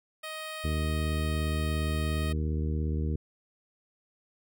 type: tone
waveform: 10% pulse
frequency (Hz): 626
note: D#5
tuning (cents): +10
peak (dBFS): -28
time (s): 0.23-2.33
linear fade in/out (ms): 10
type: harmonic tone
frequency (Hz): 77.2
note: D#2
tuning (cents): -13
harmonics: 1 / 2 / 3 / 4 / 5 / 6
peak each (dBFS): -28 / -34 / -38 / -40 / -42 / -44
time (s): 0.64-3.16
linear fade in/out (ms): 5
effects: none